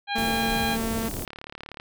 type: harmonic tone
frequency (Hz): 810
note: G#5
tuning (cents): -43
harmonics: 1 / 2 / 3 / 4 / 5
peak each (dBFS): -28 / -31 / -33 / -34 / -35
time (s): 0.07-0.78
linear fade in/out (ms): 50
type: tone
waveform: sawtooth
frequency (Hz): 225.7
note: A3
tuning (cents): +44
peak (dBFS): -23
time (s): 0.15-1.09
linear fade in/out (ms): 10
type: band-stop noise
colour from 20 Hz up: pink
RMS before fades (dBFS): -32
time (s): 0.18-1.25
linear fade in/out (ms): 0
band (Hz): 540 to 8100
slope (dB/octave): 12
type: click train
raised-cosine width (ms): 0.3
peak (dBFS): -22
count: 29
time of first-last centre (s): 1.03-1.799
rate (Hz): 36.4
effects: none